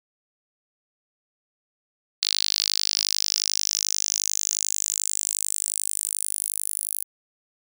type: tone with high-pass filter sweep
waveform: sawtooth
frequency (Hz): 51.3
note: G#1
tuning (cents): -21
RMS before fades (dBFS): -26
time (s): 2.22-7.04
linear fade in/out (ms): 5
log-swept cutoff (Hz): 4200 to 11000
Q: 4.7
effects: none